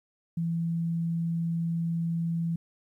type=tone; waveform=sine; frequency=167 Hz; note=E3; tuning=23 cents sharp; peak=-26 dBFS; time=0.37-2.56 s; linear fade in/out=5 ms; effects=11-bit